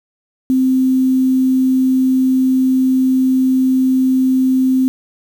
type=tone with quantisation; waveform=sine; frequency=260 Hz; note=C4; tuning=11 cents flat; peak=-10 dBFS; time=0.5-4.88 s; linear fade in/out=0 ms; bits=6; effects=none